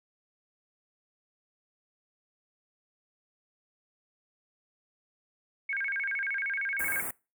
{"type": "tone with vibrato", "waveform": "sine", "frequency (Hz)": 1880, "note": "A#6", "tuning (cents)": 14, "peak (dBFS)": -29, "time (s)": [5.69, 7.01], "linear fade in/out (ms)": 5, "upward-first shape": "square", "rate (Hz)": 13, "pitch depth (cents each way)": 280}
{"type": "band-stop noise", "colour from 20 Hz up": "white", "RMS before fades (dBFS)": -35, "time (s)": [6.79, 7.11], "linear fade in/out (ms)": 5, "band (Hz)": [2200, 8200], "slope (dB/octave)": 48}
{"effects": ["noise-tail reverb RT60 0.3 s tail -24 dB re dry"]}